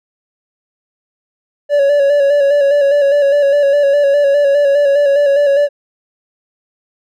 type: tone with vibrato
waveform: triangle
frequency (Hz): 568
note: C#5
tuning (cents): +42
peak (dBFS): -6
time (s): 1.69-5.69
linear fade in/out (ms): 50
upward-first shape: square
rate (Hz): 4.9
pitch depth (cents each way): 36
effects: none